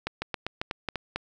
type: two click trains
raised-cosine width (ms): 0.3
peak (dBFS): -14 / -13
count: 4 / 5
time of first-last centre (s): 0.22-0.957 / 0.07-1.16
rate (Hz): 4.07 / 3.67
effects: none